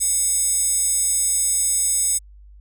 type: tone with high-pass filter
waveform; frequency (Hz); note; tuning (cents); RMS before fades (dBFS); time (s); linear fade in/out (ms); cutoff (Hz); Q
square; 728; F#5; -28; -20; 0-2.19; 20; 8100; 6.1
effects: added 50 Hz sine -42 dBFS peak until 2.6 s